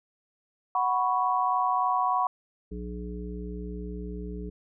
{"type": "chord", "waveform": "sine", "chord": "F# suspended fourth", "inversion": "none", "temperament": "just", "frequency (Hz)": [740, 986.7, 1110], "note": ["F#5", "B5", "C#6"], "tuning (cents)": [0, -2, 2], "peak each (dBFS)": -27, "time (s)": [0.75, 2.27], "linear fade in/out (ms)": 2}
{"type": "harmonic tone", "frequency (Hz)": 60.1, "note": "B1", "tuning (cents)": -46, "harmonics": [1, 3, 5, 7], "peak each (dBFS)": [-36, -38, -43, -41], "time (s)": [2.71, 4.5], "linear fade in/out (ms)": 10}
{"effects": []}